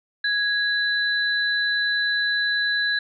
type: tone pair together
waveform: sine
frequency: 1661.2 / 3995 Hz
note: G#6 / B7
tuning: 0 / +19 cents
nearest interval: octave + minor third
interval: 1519 cents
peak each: -21 / -25 dBFS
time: 0.24-2.99 s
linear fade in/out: 5 ms
effects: none